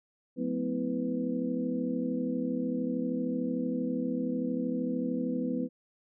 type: tone cluster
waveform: sine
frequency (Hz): 180 / 220.6 / 253.6 / 325.3 / 496.5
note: F#3 / A3 / B3 / E4 / B4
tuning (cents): -47 / +5 / +46 / -23 / +9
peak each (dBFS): -38 / -36 / -31 / -38 / -37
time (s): 0.36-5.69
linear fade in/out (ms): 50
effects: none